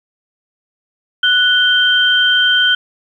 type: tone pair together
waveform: sine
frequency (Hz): 1480 / 3136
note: F#6 / G7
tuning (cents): 0 / 0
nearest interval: octave + minor second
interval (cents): 1300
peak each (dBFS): -12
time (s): 1.23-2.75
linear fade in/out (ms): 5
effects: 8-bit